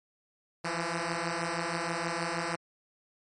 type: beating tone pair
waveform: 5% pulse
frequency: 165.7 / 172 Hz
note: E3 / F3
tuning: +9 / -26 cents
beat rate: 6.3 Hz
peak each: -22 dBFS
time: 0.64-2.56 s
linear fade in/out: 10 ms
effects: low-pass 9000 Hz 12 dB/octave + MP3 48 kbps

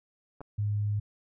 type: clicks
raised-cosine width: 1 ms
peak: -30 dBFS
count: 2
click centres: 0.407 / 0.414 s
type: tone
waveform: sine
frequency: 103.83 Hz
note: G#2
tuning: in tune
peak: -26 dBFS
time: 0.58-1 s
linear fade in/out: 10 ms
effects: none

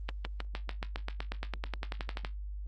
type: accelerating click train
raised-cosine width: 0.3 ms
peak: -19 dBFS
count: 20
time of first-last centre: 0.09-2.248 s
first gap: 160 ms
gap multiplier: 0.96
effects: added 50 Hz sine -37 dBFS peak until 2.67 s + Opus 24 kbps

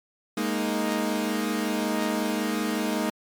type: chord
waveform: sawtooth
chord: Ab suspended second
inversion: none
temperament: equal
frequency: 207.7 / 233.1 / 311.1 Hz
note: Ab3 / Bb3 / Eb4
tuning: 0 / 0 / 0 cents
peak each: -25 dBFS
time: 0.37-3.1 s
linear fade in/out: 5 ms
effects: MP3 96 kbps

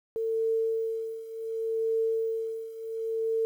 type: tone with tremolo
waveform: sine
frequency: 449.3 Hz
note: A4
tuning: 36 cents sharp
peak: -23 dBFS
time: 0.16-3.45 s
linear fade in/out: 0 ms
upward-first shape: triangle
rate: 0.68 Hz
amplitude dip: 85%
effects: 10-bit

